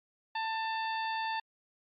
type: harmonic tone with a mistuned harmonic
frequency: 890 Hz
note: A5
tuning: 20 cents sharp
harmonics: 1 / 2 / 3 / 4 / 5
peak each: -33 / -39 / -43 / -45 / -47 dBFS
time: 0.35-1.4 s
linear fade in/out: 5 ms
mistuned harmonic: 5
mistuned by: +29 cents
effects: Opus 48 kbps